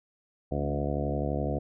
harmonic tone with a mistuned harmonic, 71.8 Hz, D2, 39 cents flat, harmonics 1 / 2 / 3 / 4 / 5 / 6 / 7 / 8 / 9 / 10, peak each -33 / -33 / -37 / -36 / -38 / -40 / -36 / -41 / -37 / -40 dBFS, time 0.51-1.59 s, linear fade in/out 10 ms, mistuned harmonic 3, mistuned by +20 cents, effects none

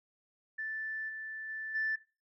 sine tone with level steps, 1760 Hz, A6, in tune, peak -35 / -39 / -37 / -29 dBFS, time 0.58-1.96 s, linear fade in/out 10 ms, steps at 1.08 / 1.48 / 1.74 s, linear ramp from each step 20 ms, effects noise-tail reverb RT60 0.3 s tail -18 dB re dry + tanh soft clip ceiling -25 dBFS

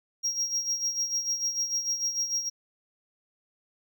triangle tone with tremolo, 5620 Hz, F8, 10 cents sharp, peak -23 dBFS, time 0.23-2.5 s, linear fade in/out 20 ms, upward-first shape sine, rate 6.7 Hz, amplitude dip 65%, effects none

